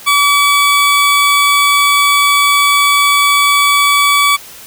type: tone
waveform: 20% pulse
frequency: 1144 Hz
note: D6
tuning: 46 cents flat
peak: -3 dBFS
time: 0.06-4.37 s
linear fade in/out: 20 ms
effects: white hiss -34 dBFS RMS until 4.66 s